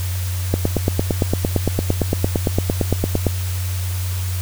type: click train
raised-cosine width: 2 ms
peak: -3 dBFS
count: 25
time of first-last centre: 0.54-3.267 s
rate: 8.8 Hz
effects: added 91 Hz sine -20 dBFS peak until 4.41 s + white hiss -32 dBFS RMS until 4.41 s